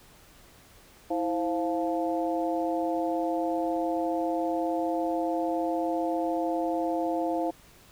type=harmonic tone with a mistuned harmonic; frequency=174.61 Hz; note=F3; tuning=in tune; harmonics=2 / 3 / 4 / 5; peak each=-29 / -32 / -30 / -37 dBFS; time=1.1-7.51 s; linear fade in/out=10 ms; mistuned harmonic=2; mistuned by=-120 cents; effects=pink hiss -55 dBFS RMS until 7.91 s